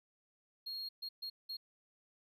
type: tone bursts at uneven times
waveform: triangle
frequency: 4269 Hz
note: C8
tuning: 34 cents sharp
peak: -39 dBFS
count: 4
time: 0.66-0.89 / 1.02-1.09 / 1.22-1.3 / 1.49-1.57 s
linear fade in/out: 10 ms
effects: none